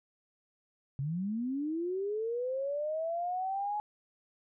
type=linear sweep; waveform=sine; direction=up; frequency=130.81 to 845 Hz; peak=-31 dBFS; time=0.99-3.8 s; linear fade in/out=0 ms; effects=none